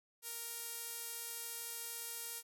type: tone with band-pass filter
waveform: sawtooth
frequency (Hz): 466.2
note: A#4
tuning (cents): 0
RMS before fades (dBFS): -45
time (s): 0.22-2.43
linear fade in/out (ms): 50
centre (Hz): 12000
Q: 1.3
effects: none